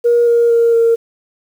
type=tone with pitch steps; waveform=sine; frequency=474.7 / 470.1 / 465.5 / 460.9 Hz; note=A#4 / A#4 / A#4 / A#4; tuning=+31 / +15 / -2 / -20 cents; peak=-7 dBFS; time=0.04-0.96 s; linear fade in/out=20 ms; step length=230 ms; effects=tanh soft clip ceiling -4 dBFS + 7-bit